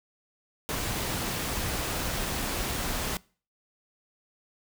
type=noise; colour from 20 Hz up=pink; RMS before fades=-31 dBFS; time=0.69-3.17 s; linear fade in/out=0 ms; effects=noise-tail reverb RT60 0.4 s tail -23 dB re dry